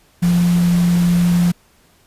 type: tone in noise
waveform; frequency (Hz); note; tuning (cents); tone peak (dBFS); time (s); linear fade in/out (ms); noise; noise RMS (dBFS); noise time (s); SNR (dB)
sine; 174.61; F3; 0; -11; 0.22-1.52; 10; pink; -29; 0.22-1.52; +15
effects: pink hiss -54 dBFS RMS until 2.06 s + resampled to 32000 Hz